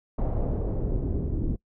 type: noise with low-pass filter sweep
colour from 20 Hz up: brown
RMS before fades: -27 dBFS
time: 0.18-1.56 s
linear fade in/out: 5 ms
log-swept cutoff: 710 to 290 Hz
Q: 1.8
effects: noise-tail reverb RT60 0.1 s tail -22 dB re dry